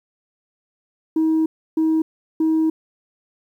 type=tone bursts at uneven times; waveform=sine; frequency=318.4 Hz; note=D#4; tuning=40 cents sharp; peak=-13 dBFS; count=3; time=1.16-1.46 / 1.77-2.02 / 2.4-2.7 s; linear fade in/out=5 ms; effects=tanh soft clip ceiling -13 dBFS + 9-bit